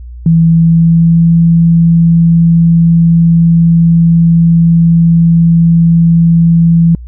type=tone with pitch glide; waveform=sine; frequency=164.81 to 167.21 Hz; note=E3 to E3; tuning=0 to +25 cents; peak=-3 dBFS; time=0.26-6.95 s; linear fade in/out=2 ms; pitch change=+25 cents; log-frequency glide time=0.44-1.3 s; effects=added 60 Hz sine -24 dBFS peak until 7.07 s